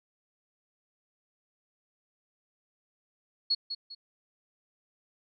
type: tone with echo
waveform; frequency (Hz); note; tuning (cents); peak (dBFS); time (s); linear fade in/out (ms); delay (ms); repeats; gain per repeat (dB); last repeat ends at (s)
sine; 4347; C#8; -35; -23; 3.5-3.55; 10; 200; 2; -9; 3.95
effects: none

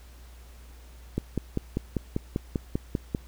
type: click train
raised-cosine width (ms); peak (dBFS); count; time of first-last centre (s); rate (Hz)
3; -13; 11; 1.18-3.149; 5.08
effects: added 60 Hz sine -46 dBFS peak until 3.27 s + pink hiss -56 dBFS RMS until 3.27 s

